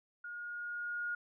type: tone with level ramp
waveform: sine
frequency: 1432 Hz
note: F6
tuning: 43 cents sharp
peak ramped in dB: -42 to -34 dBFS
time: 0.24-1.15 s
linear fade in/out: 5 ms
effects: none